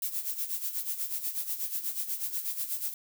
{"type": "noise with tremolo", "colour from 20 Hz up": "violet", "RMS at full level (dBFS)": -31, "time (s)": [0.02, 2.94], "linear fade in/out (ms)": 2, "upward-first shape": "sine", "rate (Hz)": 8.2, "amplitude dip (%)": 70, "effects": []}